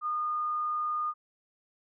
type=tone; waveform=sine; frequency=1222 Hz; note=D#6; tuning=32 cents flat; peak=-28 dBFS; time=0.01-1.14 s; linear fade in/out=50 ms; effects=none